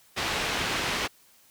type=low-pass noise; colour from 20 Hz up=white; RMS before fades=-29 dBFS; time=0.16-1.08 s; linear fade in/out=20 ms; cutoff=3300 Hz; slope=12 dB/octave; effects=white hiss -59 dBFS RMS until 1.5 s